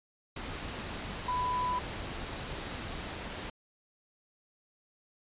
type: tone in noise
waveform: sine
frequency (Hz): 996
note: B5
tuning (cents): +14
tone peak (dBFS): -29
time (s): 1.28-1.79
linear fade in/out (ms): 5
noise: pink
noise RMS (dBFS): -39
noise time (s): 0.36-3.5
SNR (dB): +7
effects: resampled to 8000 Hz